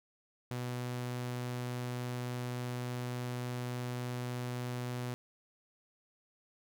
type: tone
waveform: sawtooth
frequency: 123.47 Hz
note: B2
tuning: in tune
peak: -32 dBFS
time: 0.51-5.14 s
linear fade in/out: 0 ms
effects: none